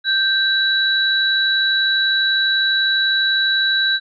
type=tone pair together; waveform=sine; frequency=1568 / 3924 Hz; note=G6 / B7; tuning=0 / -12 cents; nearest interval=octave + major third; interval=1588 cents; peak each=-17 dBFS; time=0.04-4 s; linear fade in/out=50 ms; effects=none